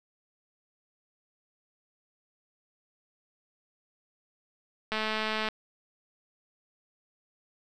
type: click train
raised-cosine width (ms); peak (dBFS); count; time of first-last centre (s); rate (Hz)
0.3; -15; 124; 4.92-5.487; 217
effects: none